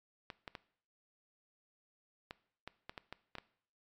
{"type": "clicks", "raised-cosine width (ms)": 0.3, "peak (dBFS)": -27, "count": 10, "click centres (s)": [0.302, 0.478, 0.552, 2.309, 2.676, 2.895, 2.978, 3.126, 3.353, 3.384], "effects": ["noise-tail reverb RT60 0.6 s tail -19 dB re dry", "MP3 96 kbps"]}